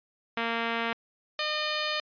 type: tone pair in turn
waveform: 5% pulse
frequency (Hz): 230.6 / 607.9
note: A#3 / D#5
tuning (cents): -19 / -40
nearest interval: octave + perfect fourth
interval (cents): 1679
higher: second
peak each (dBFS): -16 / -15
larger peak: second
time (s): 0.37-0.93 / 1.39-2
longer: second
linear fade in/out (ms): 2
effects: resampled to 11025 Hz